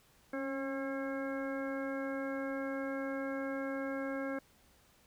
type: harmonic tone with a mistuned harmonic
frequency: 270.3 Hz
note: C#4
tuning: 44 cents flat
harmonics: 1 / 2 / 3 / 4 / 5 / 6 / 8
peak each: -38 / -39 / -51 / -50 / -48 / -45 / -51 dBFS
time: 0.33-4.39 s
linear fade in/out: 5 ms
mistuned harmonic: 1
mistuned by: +25 cents
effects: pink hiss -66 dBFS RMS until 5.06 s